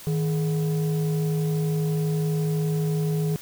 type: tone pair together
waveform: sine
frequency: 157.4 / 420.2 Hz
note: D#3 / G#4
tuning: +20 / +20 cents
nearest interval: octave + perfect fourth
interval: 1700 cents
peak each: -20 / -27 dBFS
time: 0.07-3.36 s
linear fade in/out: 0 ms
effects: tanh soft clip ceiling -19 dBFS + white hiss -43 dBFS RMS until 3.41 s